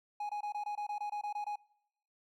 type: tone bursts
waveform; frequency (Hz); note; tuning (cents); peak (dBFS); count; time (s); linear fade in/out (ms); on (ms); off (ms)
triangle; 830.6; G#5; 0; -33; 12; 0.2-1.558; 5; 93; 22
effects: noise-tail reverb RT60 0.8 s tail -23 dB re dry